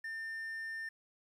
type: tone with quantisation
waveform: triangle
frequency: 1800 Hz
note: A6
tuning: 39 cents sharp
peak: -37 dBFS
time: 0.04-0.89 s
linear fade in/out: 5 ms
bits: 11
effects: none